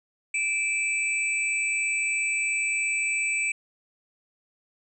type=tone cluster; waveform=sine; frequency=2339 / 2596 / 7970 Hz; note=D7 / E7 / B8; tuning=-8 / -27 / +15 cents; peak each=-25 / -31 / -32 dBFS; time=0.34-3.52 s; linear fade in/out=5 ms; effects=none